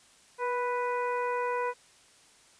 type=harmonic tone with a mistuned harmonic; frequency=493.9 Hz; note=B4; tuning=in tune; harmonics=1 / 2 / 3 / 4 / 5; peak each=-31 / -31 / -39 / -42 / -44 dBFS; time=0.38-1.74 s; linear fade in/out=50 ms; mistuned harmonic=1; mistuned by=-25 cents; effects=white hiss -59 dBFS RMS until 2.59 s + resampled to 22050 Hz